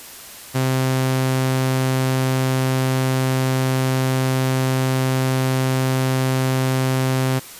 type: tone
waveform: sawtooth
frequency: 130.81 Hz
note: C3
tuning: in tune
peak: -13 dBFS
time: 0.54-7.4 s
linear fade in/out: 20 ms
effects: white hiss -38 dBFS RMS until 7.59 s + resampled to 32000 Hz